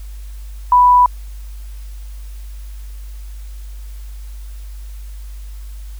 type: tone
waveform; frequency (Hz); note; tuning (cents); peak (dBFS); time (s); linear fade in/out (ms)
sine; 987.8; B5; 0; -6; 0.72-1.06; 2
effects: added 50 Hz sine -28 dBFS peak until 5.99 s + white hiss -48 dBFS RMS until 5.99 s